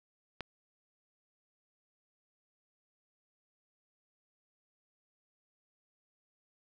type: click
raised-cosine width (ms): 0.3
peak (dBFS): -22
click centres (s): 0.407
effects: none